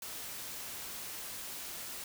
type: noise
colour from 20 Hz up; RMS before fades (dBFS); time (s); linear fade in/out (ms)
white; -43; 0.02-2.04; 2
effects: none